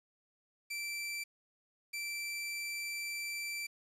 sawtooth tone bursts at uneven times, 2338 Hz, D7, 8 cents flat, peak -34 dBFS, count 2, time 0.7-1.24 / 1.93-3.67 s, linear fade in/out 10 ms, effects resampled to 32000 Hz + 10-bit

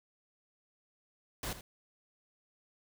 pink noise with echo, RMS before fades -38 dBFS, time 1.43-1.53 s, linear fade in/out 2 ms, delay 80 ms, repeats 1, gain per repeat -12 dB, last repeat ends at 1.61 s, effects none

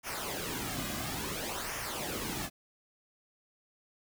pink noise with flanger, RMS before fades -37 dBFS, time 0.03-2.5 s, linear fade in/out 50 ms, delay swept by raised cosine 0.24 to 2.24 ms, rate 0.58 Hz, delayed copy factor -0.65, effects none

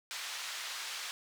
white band-pass noise, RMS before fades -41 dBFS, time 0.11-1.11 s, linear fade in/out 0 ms, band 1100 to 5100 Hz, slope 12 dB/octave, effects none

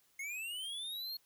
square linear sweep, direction up, 2136 to 4317 Hz, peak -40 dBFS, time 0.19-1.17 s, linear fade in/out 5 ms, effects white hiss -71 dBFS RMS until 1.25 s

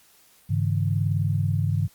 sine tone cluster, 101.2 / 139.3 / 160.1 Hz, G#2 / C#3 / D#3, -44 / +9 / +50 cents, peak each -23 / -26 / -27 dBFS, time 0.49-1.88 s, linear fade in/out 20 ms, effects white hiss -57 dBFS RMS until 1.94 s + Opus 48 kbps

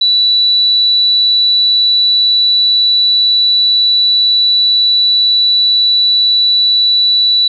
sine tone, 3951 Hz, B7, in tune, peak -7 dBFS, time 0.01-7.48 s, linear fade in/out 5 ms, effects none

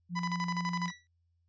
sine tone, 174.61 Hz, F3, in tune, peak -33 dBFS, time 0.09-0.92 s, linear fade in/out 50 ms
30% pulse tone with tremolo, 997 Hz, B5, 16 cents sharp, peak -29 dBFS, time 0.15-0.91 s, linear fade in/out 20 ms, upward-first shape square, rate 12 Hz, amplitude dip 75%
sawtooth tone with exponential decay, 1952 Hz, B6, 21 cents flat, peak -32 dBFS, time 0.88-1.07 s, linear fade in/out 0 ms, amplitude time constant 40 ms
effects added 85 Hz sine -70 dBFS peak until 1.48 s + resampled to 16000 Hz

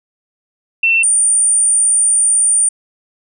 sine tone pair in turn, 2693 / 9058 Hz, E7 / C#9, +36 / +36 cents, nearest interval octave + major sixth, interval 2100 cents, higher second, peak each -9 dBFS, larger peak neither, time 0.83-1.03 / 1.03-2.69 s, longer second, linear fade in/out 5 ms, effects none

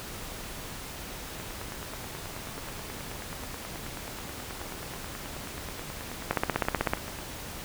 two click trains, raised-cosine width 0.5 ms, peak -9 / -24 dBFS, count 11 / 55, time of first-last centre 6.31-6.935 / 1.4-7.188 s, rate 16 / 9.33 Hz, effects pink hiss -40 dBFS RMS until 7.64 s

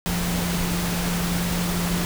sine tone in noise, 174.61 Hz, F3, in tune, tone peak -24 dBFS, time 0.06-2.05 s, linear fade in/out 0 ms, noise pink, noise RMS -27 dBFS, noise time 0.06-2.05 s, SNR 0 dB, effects none

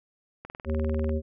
click train, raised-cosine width 0.5 ms, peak -25 dBFS, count 14, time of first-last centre 0.45-1.094 s, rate 20.2 Hz
harmonic tone, 77.78 Hz, D#2, in tune, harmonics 1 / 3 / 5 / 7, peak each -26 / -31 / -33 / -34 dBFS, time 0.65-1.22 s, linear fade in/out 50 ms
effects none

